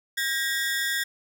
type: ring-modulated tone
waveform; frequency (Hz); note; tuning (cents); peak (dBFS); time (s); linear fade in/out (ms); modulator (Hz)
sawtooth; 1754; A6; -6; -18; 0.17-1.04; 10; 140
effects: none